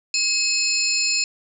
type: tone cluster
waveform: sine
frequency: 2559 / 4257 / 5180 / 7170 Hz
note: D#7 / C8 / E8 / A8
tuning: +48 / +29 / -31 / +32 cents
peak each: -24 / -24 / -24 / -24 dBFS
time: 0.14-1.24 s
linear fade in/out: 2 ms
effects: none